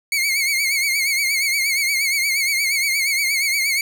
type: tone with vibrato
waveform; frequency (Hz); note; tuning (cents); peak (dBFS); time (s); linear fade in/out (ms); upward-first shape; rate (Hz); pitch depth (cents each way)
sawtooth; 2198; C#7; -15; -14; 0.12-3.81; 2; triangle; 8.5; 100
effects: none